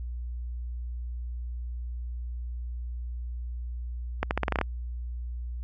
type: accelerating click train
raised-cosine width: 0.5 ms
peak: -10 dBFS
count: 9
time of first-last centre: 4.23-4.613 s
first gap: 79 ms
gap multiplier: 0.85
effects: added 60 Hz sine -32 dBFS peak until 5.63 s